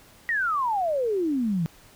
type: exponential sweep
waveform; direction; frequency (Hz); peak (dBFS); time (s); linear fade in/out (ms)
sine; down; 1933 to 156; -22; 0.29-1.66; 0
effects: pink hiss -53 dBFS RMS until 1.95 s